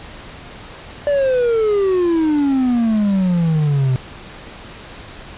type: exponential sweep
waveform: triangle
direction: down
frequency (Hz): 587.3 to 126.4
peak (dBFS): -11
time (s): 1.07-3.96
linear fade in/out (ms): 0
effects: pink hiss -36 dBFS RMS until 5.37 s + resampled to 8000 Hz